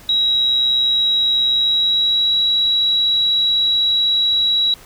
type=tone with pitch glide; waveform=sine; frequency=3857 to 3888 Hz; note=B7 to B7; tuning=-42 to -28 cents; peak=-13 dBFS; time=0.09-4.74 s; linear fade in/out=2 ms; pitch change=+14 cents; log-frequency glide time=1.52-2.36 s; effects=pink hiss -43 dBFS RMS until 4.85 s